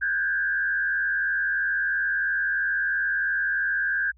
sine tone with frequency modulation, 1598 Hz, G6, 33 cents sharp, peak -22 dBFS, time 0.01-4.12 s, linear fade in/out 20 ms, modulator 83 Hz, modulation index 0.9, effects added 60 Hz sine -53 dBFS peak until 4.17 s

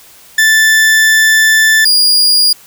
40% pulse tone pair in turn, 1760 / 4850 Hz, A6 / D#8, 0 / -45 cents, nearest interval octave + tritone, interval 1755 cents, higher second, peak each -5 dBFS, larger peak neither, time 0.38-1.85 / 1.85-2.53 s, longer first, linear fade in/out 5 ms, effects white hiss -40 dBFS RMS until 2.66 s

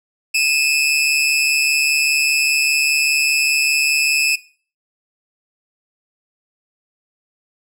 sawtooth tone pair together, 2478 / 2623 Hz, D#7 / E7, -8 / -9 cents, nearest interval minor second, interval 99 cents, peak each -16 / -12 dBFS, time 0.34-4.36 s, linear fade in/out 10 ms, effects noise-tail reverb RT60 0.4 s tail -18 dB re dry + low-pass 12000 Hz 12 dB/octave

